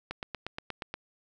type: click train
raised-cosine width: 0.3 ms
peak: -19 dBFS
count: 8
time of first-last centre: 0.11-0.94 s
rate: 8.43 Hz
effects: none